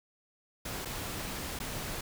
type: noise with dropouts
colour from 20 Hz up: pink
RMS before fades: -38 dBFS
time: 0.65-2.01 s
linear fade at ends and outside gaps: 5 ms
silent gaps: 0.85-0.855 / 1.59-1.6 s
effects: none